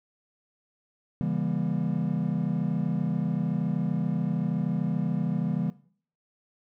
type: chord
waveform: triangle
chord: C# diminished seventh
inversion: none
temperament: just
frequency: 138.59 / 166.31 / 199.57 / 239.5 Hz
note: C#3 / E3 / G3 / Bb3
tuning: 0 / +16 / +31 / +47 cents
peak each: -30 / -27 / -29 / -31 dBFS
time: 1.21-5.7 s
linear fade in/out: 0 ms
effects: noise-tail reverb RT60 0.5 s tail -18 dB re dry